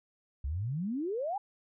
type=exponential sweep; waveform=sine; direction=up; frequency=63.2 to 844 Hz; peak=-31 dBFS; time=0.44-1.38 s; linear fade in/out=5 ms; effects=none